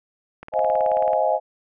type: click train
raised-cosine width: 0.5 ms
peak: -22 dBFS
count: 14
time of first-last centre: 0.43-1.133 s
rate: 18.5 Hz
type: chord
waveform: sine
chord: F minor seventh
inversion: second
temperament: just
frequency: 523.8 / 628.6 / 698.5 / 838.1 Hz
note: C5 / Eb5 / F5 / Ab5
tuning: +2 / +18 / 0 / +16 cents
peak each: -24 / -21 / -24 / -23 dBFS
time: 0.52-1.4 s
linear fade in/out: 50 ms
effects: none